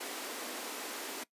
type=high-pass noise; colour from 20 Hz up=pink; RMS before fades=-41 dBFS; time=0-1.24 s; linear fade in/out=10 ms; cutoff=250 Hz; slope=48 dB/octave; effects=noise-tail reverb RT60 0.1 s tail -20 dB re dry + resampled to 32000 Hz